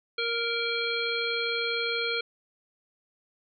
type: harmonic tone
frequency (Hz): 466.2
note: A#4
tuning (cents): 0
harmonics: 1 / 3 / 5 / 7 / 9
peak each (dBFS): -32 / -33 / -32 / -34 / -34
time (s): 0.18-2.21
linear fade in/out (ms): 5
effects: none